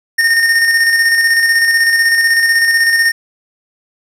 square tone with tremolo, 1833 Hz, A#6, 30 cents flat, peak -8 dBFS, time 0.18-3.12 s, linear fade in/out 10 ms, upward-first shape square, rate 16 Hz, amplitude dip 35%, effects low-pass 12000 Hz 12 dB/octave + 8-bit

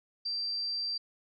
sine tone, 4699 Hz, D8, in tune, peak -31 dBFS, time 0.25-0.98 s, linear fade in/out 10 ms, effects none

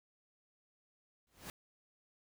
pink noise with exponential growth, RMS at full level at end -42 dBFS, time 1.27-1.5 s, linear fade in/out 1 ms, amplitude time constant 48 ms, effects none

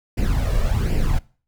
brown noise with flanger, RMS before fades -19 dBFS, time 0.17-1.19 s, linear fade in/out 10 ms, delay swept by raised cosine 0.39 to 1.79 ms, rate 1.3 Hz, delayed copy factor +0.65, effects noise-tail reverb RT60 0.4 s tail -22 dB re dry

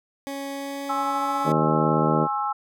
20% pulse tone with pitch glide, 277.2 to 282.5 Hz, C#4 to C#4, 0 to +33 cents, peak -25 dBFS, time 0.27-1.52 s, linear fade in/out 0 ms, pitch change +33 cents, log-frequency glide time 0.5-1.34 s
sine chord, Ab augmented, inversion none, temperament equal with one note detuned, 830.6 / 1071.6 / 1318.5 Hz, Ab5 / C6 / E6, 0 / +41 / 0 cents, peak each -26 / -30 / -27 dBFS, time 0.89-2.53 s, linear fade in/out 10 ms
harmonic tone, 77.5 Hz, D#2, 6 cents flat, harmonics 2 / 3 / 4 / 5 / 6 / 7 / 8, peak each -24 / -26 / -27 / -28 / -29 / -29 / -30 dBFS, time 1.44-2.28 s, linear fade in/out 50 ms
effects none

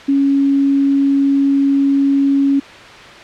sine tone, 277.2 Hz, C#4, in tune, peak -10 dBFS, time 0.08-2.6 s, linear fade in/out 10 ms, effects white hiss -35 dBFS RMS until 3.23 s + low-pass 3000 Hz 12 dB/octave

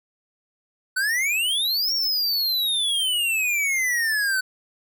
square exponential two-way sweep, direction up then down, 1480 to 5600 to 1500 Hz, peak -21 dBFS, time 0.96-4.41 s, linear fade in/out 10 ms, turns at 1.93 s, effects none

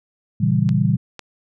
sine chord, A# diminished seventh, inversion none, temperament equal, 116.54 / 138.59 / 164.81 / 196 Hz, A#2 / C#3 / E3 / G3, 0 / 0 / 0 / 0 cents, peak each -20 dBFS, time 0.4-0.97 s, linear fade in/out 10 ms
clicks, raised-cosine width 0.2 ms, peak -16 dBFS, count 2, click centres 0.691 / 1.193 s
effects none

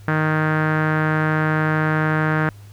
sawtooth tone with low-pass filter, 155.56 Hz, D#3, in tune, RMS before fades -19 dBFS, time 0.08-2.49 s, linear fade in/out 0 ms, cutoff 1600 Hz, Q 4.1, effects added 102 Hz sine -39 dBFS peak until 2.72 s + pink hiss -52 dBFS RMS until 2.72 s

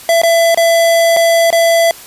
square tone with dropouts, 669 Hz, E5, 25 cents sharp, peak -8 dBFS, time 0.09-1.91 s, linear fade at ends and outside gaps 1 ms, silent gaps 0.217-0.234 / 0.546-0.574 / 1.165-1.169 / 1.504-1.527 s, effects white hiss -34 dBFS RMS until 2.06 s + resampled to 32000 Hz

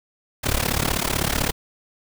pink noise with amplitude modulation, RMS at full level -19 dBFS, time 0.43-1.52 s, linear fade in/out 20 ms, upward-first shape sine, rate 35.8 Hz, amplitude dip 90%, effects none

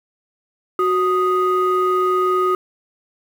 sine tone pair together, 369.6 / 1244.5 Hz, F#4 / D#6, -2 / 0 cents, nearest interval octave + major sixth, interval 2102 cents, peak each -16 dBFS, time 0.79-2.55 s, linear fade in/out 2 ms, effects tanh soft clip ceiling -10 dBFS + 7-bit

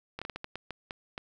slowing click train, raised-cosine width 0.3 ms, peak -21 dBFS, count 10, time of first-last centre 0.19-1.179 s, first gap 26 ms, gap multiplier 1.34, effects none

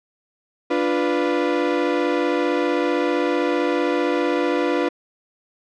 35% pulse chord, B diminished, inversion first, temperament equal, 293.7 / 349.2 / 493.9 Hz, D4 / F4 / B4, 0 / 0 / 0 cents, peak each -21 dBFS, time 0.7-4.89 s, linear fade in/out 10 ms, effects low-pass 3000 Hz 12 dB/octave

